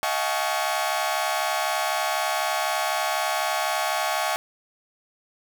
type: tone cluster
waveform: sawtooth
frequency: 632 / 704 / 768 / 856 / 1113 Hz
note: D#5 / F5 / G5 / A5 / C#6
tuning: +27 / +14 / -36 / -48 / +7 cents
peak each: -26 dBFS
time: 0.03-4.36 s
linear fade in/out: 0 ms
effects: none